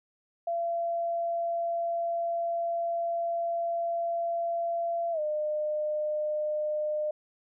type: tone with pitch glide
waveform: sine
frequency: 680 to 605.8 Hz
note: F5 to D#5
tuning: -46 to -46 cents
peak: -27 dBFS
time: 0.47-7.11 s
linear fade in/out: 5 ms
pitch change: -200 cents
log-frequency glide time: 5.12-5.2 s
effects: none